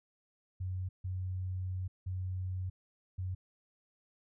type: tone bursts at uneven times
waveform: sine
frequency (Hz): 92.5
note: F#2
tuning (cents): 0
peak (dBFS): -34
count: 4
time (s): 0.6-0.89 / 1.04-1.88 / 2.06-2.7 / 3.18-3.35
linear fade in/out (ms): 10
effects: none